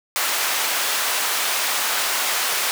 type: high-pass noise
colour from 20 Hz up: pink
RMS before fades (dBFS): -22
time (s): 0.16-2.71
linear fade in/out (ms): 0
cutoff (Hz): 940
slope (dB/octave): 12
effects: none